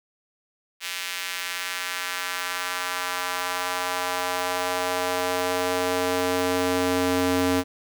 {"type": "tone with high-pass filter sweep", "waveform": "square", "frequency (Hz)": 90.5, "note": "F#2", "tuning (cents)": -38, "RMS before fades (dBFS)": -26, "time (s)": [0.8, 7.64], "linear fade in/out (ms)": 50, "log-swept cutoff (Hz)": [2400, 260], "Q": 1.2, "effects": []}